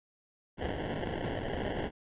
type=noise with sample-and-hold; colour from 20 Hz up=violet; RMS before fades=-35 dBFS; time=0.57-1.91 s; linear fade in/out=50 ms; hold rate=1225 Hz; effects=resampled to 8000 Hz

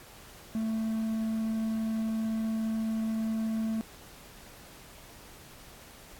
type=tone; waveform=triangle; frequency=221.7 Hz; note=A3; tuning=13 cents sharp; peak=-26 dBFS; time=0.55-3.81 s; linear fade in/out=0 ms; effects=pink hiss -51 dBFS RMS until 6.19 s + AAC 64 kbps

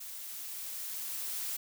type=noise with level ramp; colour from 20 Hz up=blue; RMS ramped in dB=-44 to -36 dBFS; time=0-1.57 s; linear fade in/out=10 ms; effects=none

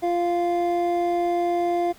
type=tone pair together; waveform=triangle; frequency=347 / 697 Hz; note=F4 / F5; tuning=-11 / -4 cents; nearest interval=octave; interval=1207 cents; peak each=-21 dBFS; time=0.02-1.93 s; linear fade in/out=20 ms; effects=pink hiss -51 dBFS RMS until 1.98 s

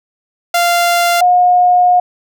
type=tone pair in turn; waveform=sawtooth / sine; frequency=694 / 718.7 Hz; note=F5 / F5; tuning=-11 / +49 cents; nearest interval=minor second; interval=60 cents; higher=second; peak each=-6 dBFS; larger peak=neither; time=0.54-1.21 / 1.21-2 s; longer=second; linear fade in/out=5 ms; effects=none

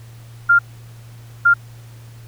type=tone bursts at uneven times; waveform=sine; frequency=1396.9 Hz; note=F6; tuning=in tune; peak=-8 dBFS; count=2; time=0.49-0.59 / 1.45-1.54 s; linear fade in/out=10 ms; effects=added 116 Hz sine -37 dBFS peak until 2.27 s + pink hiss -49 dBFS RMS until 2.27 s

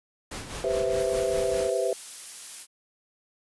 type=noise with tremolo; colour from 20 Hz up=pink; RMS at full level=-35 dBFS; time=0.31-1.7 s; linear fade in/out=5 ms; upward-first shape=sine; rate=4.9 Hz; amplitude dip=55%
type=chord; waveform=sine; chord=C major seventh; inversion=second; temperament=equal; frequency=392 / 493.9 / 523.3 / 659.3 Hz; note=G4 / B4 / C5 / E5; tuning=0 / 0 / 0 / 0 cents; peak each=-29 dBFS; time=0.64-1.93 s; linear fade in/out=2 ms
type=noise; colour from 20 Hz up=blue; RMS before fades=-38 dBFS; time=0.96-2.67 s; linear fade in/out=50 ms
effects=resampled to 24000 Hz

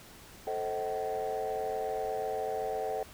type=chord; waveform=sine; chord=A diminished seventh; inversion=none; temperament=just; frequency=440 / 528 / 633.6 / 760.3 Hz; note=A4 / C5 / Eb5 / Gb5; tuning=0 / +16 / +31 / +47 cents; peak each=-34 / -37 / -37 / -34 dBFS; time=0.47-3.03 s; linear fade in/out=2 ms; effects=tanh soft clip ceiling -26 dBFS + pink hiss -52 dBFS RMS until 3.13 s

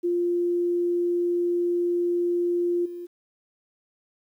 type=tone with level steps; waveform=sine; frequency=349.2 Hz; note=F4; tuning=in tune; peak=-21 / -33 dBFS; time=0.03-3.07 s; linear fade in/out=20 ms; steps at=2.85 s; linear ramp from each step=10 ms; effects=10-bit

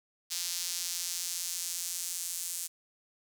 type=tone with high-pass filter sweep; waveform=sawtooth; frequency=174.61 Hz; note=F3; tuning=in tune; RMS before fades=-36 dBFS; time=0.3-2.68 s; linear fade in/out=20 ms; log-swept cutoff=5100 to 7700 Hz; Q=1.4; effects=none

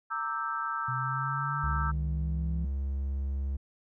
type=chord; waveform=sine; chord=E half-diminished seventh; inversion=second; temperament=equal with one note detuned; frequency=921.6 / 1174.7 / 1318.5 / 1568 Hz; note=Bb5 / D6 / E6 / G6; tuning=-20 / 0 / 0 / 0 cents; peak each=-38 / -38 / -32 / -38 dBFS; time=0.1-1.92 s; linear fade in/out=20 ms
type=linear sweep; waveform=sine; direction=up; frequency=126.1 to 168.7 Hz; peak=-33 dBFS; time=0.88-2.65 s; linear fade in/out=5 ms
type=tone with pitch glide; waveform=triangle; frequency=67.9 to 68.49 Hz; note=C#2 to C#2; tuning=-35 to -20 cents; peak=-27 dBFS; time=1.63-3.57 s; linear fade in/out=10 ms; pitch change=+15 cents; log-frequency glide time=1.85-2.39 s
effects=none

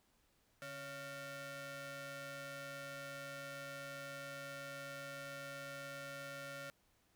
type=ring-modulated tone; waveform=sawtooth; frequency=417.1 Hz; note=G#4; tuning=7 cents sharp; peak=-39 dBFS; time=0.62-6.7 s; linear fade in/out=0 ms; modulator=979 Hz; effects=pink hiss -75 dBFS RMS until 7.15 s

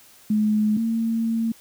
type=tone pair in turn; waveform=sine; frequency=213 / 227.1 Hz; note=G#3 / A#3; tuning=+44 / -45 cents; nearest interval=minor second; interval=111 cents; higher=second; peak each=-17 / -20 dBFS; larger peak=first; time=0.3-0.77 / 0.77-1.52 s; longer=second; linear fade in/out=5 ms; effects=white hiss -51 dBFS RMS until 1.6 s

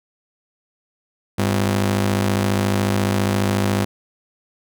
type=ring-modulated tone; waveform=sawtooth; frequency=150 Hz; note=D3; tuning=37 cents sharp; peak=-10 dBFS; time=1.38-3.85 s; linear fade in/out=10 ms; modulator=47.8 Hz; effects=none

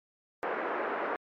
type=band-pass noise; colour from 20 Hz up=pink; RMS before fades=-33 dBFS; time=0.43-1.16 s; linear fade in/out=0 ms; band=350 to 1800 Hz; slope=24 dB/octave; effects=MP3 64 kbps

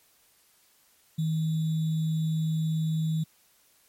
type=tone with sample-and-hold; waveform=sine; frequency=159 Hz; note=D#3; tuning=38 cents sharp; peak=-24 dBFS; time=1.18-3.24 s; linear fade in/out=10 ms; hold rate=3675 Hz; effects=white hiss -63 dBFS RMS until 3.88 s + MP3 64 kbps

